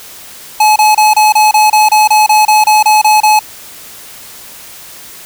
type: tone bursts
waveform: square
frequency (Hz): 854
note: G#5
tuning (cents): +48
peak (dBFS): -5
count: 15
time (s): 0.6-3.392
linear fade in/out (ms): 5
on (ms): 160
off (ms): 28
effects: white hiss -32 dBFS RMS until 5.25 s